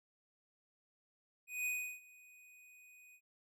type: tone with ADSR envelope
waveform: square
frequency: 2489 Hz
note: D#7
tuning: in tune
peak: -35 dBFS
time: 1.47-3.21 s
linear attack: 190 ms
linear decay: 340 ms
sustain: -24 dB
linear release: 67 ms
effects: none